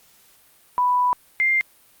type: tone pair in turn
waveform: sine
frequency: 990 / 2102 Hz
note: B5 / C7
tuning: +4 / +7 cents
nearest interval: octave + minor second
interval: 1303 cents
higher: second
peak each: -16 dBFS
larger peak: neither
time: 0.78-1.13 / 1.4-1.61 s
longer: first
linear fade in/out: 0 ms
effects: white hiss -55 dBFS RMS until 2 s + Opus 48 kbps